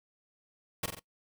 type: noise with echo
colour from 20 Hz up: pink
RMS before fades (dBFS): -32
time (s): 0.83-0.86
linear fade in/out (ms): 5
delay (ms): 45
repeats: 3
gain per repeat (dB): -5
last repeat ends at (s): 0.995
effects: noise-tail reverb RT60 0.1 s tail -20 dB re dry